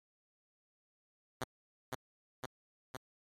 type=tone with echo; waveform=5% pulse; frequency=129.1 Hz; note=C3; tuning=23 cents flat; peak=-24 dBFS; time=1.41-1.44 s; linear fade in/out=2 ms; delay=510 ms; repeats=3; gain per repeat=-2 dB; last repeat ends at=2.97 s; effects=MP3 64 kbps